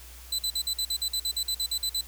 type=tone bursts; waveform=sawtooth; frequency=4012 Hz; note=B7; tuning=26 cents sharp; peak=-23 dBFS; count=15; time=0.32-2.011 s; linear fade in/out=5 ms; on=67 ms; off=49 ms; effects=added 60 Hz sine -46 dBFS peak until 2.07 s + white hiss -49 dBFS RMS until 2.07 s